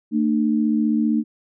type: tone pair together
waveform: sine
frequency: 224.7 / 300 Hz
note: A3 / D4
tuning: +37 / +37 cents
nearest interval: perfect fourth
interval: 500 cents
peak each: -18 / -21 dBFS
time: 0.11-1.24 s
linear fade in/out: 50 ms
effects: none